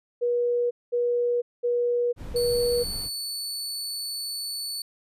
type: tone bursts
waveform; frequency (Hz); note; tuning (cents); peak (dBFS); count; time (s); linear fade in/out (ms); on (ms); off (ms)
sine; 482.4; B4; -41; -21; 4; 0.21-2.84; 20; 500; 210
type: noise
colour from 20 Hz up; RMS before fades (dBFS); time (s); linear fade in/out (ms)
brown; -37; 2.16-3.1; 50
type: tone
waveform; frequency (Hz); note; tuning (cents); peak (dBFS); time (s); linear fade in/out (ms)
sawtooth; 4467; C#8; +12; -27; 2.36-4.82; 2
effects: resampled to 32000 Hz